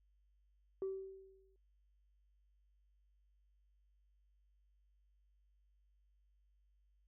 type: tone with exponential decay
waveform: sine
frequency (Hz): 384.4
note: G4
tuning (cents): -34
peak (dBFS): -34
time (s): 0.82-1.56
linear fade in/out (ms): 1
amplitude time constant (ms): 160
effects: tanh soft clip ceiling -34 dBFS + added 50 Hz sine -70 dBFS peak until 7.07 s

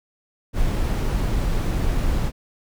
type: noise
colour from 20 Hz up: brown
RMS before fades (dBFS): -21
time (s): 0.53-2.32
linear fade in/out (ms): 50
effects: none

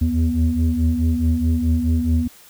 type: tone cluster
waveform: sine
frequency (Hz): 77.3 / 82 / 243.6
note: D#2 / E2 / B3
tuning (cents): -11 / -9 / -24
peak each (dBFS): -19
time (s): 0.01-2.28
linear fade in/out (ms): 10
effects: tanh soft clip ceiling -9 dBFS + white hiss -47 dBFS RMS until 2.49 s

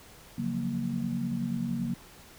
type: chord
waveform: sine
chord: Gb major seventh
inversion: second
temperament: equal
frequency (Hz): 138.59 / 174.61 / 185 / 233.1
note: Db3 / F3 / Gb3 / Bb3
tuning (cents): 0 / 0 / 0 / 0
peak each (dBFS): -36 / -37 / -35 / -31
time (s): 0.38-1.94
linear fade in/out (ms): 5
effects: pink hiss -52 dBFS RMS until 2.38 s

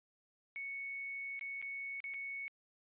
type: tone with dropouts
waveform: sine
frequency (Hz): 2217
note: C#7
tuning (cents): 0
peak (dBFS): -40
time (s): 0.56-2.48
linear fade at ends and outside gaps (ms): 0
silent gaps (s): 1.393-1.411 / 1.616-1.625 / 2.003-2.041 / 2.138-2.142
effects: resampled to 8000 Hz

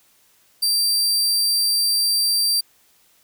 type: tone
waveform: sawtooth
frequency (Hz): 4699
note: D8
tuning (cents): 0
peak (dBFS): -14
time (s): 0.62-2.61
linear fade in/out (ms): 10
effects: white hiss -58 dBFS RMS until 3.23 s

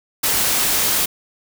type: noise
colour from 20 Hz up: white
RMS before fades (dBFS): -18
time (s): 0.23-1.06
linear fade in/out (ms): 10
effects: none

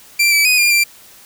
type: tone with pitch steps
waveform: sawtooth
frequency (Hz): 2356 / 2307 / 2493 / 2404 / 2363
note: D7 / D7 / D#7 / D7 / D7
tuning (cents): +5 / -31 / +3 / +40 / +10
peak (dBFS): -7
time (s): 0.19-0.84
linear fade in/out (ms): 10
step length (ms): 130
effects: white hiss -43 dBFS RMS until 1.25 s

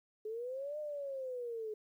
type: linear two-way sweep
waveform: sine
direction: up then down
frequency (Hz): 422.4 to 609 to 422.4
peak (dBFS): -38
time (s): 0.25-1.74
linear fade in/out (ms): 5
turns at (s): 0.79
effects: 12-bit

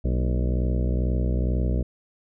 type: harmonic tone with a mistuned harmonic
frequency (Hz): 62.2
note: B1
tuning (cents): +13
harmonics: 1 / 2 / 3 / 4 / 5 / 6 / 7 / 8 / 9 / 10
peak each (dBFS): -22 / -28 / -32 / -34 / -36 / -38 / -39 / -40 / -41 / -42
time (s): 0.04-1.83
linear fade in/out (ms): 10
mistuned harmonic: 4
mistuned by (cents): -100
effects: none

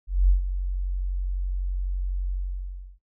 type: tone with ADSR envelope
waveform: sine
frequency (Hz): 45.95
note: F#1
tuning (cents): -11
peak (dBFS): -13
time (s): 0.07-2.99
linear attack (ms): 220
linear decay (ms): 120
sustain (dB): -11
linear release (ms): 670
effects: noise-tail reverb RT60 0.1 s tail -22 dB re dry

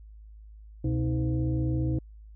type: tone with frequency modulation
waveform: sine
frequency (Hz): 125.1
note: B2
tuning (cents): +23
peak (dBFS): -24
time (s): 0.84-1.99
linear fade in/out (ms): 5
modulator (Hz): 193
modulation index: 1.1
effects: added 53 Hz sine -45 dBFS peak until 2.35 s

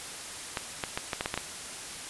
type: clicks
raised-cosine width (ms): 0.3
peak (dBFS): -13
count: 8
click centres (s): 0.572 / 0.838 / 0.975 / 1.132 / 1.209 / 1.259 / 1.341 / 1.376
effects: white hiss -40 dBFS RMS until 2.09 s + resampled to 24000 Hz

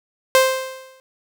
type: tone with exponential decay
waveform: sawtooth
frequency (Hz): 523.3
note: C5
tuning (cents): 0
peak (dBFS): -5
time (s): 0.35-1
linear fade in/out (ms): 0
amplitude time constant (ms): 140
effects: none

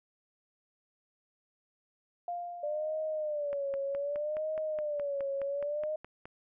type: tone with exponential decay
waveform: sine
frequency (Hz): 700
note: F5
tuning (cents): +4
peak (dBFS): -32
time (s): 2.28-3.76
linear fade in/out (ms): 2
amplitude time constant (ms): 320
type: tone with vibrato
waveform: sine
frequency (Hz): 587.3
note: D5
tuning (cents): 0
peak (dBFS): -31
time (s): 2.63-5.96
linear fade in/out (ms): 5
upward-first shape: sine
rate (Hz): 0.65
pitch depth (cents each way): 110
type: click train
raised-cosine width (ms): 0.5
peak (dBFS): -30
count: 14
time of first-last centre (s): 3.53-6.255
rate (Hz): 4.77
effects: none

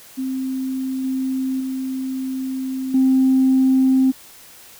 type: tone with level steps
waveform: sine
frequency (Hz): 262.4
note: C4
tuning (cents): +5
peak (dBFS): -21 / -19 / -22 / -11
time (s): 0.17-4.12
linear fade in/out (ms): 20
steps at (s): 1.04 / 1.6 / 2.94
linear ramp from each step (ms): 5
effects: tanh soft clip ceiling -7 dBFS + white hiss -44 dBFS RMS until 4.79 s

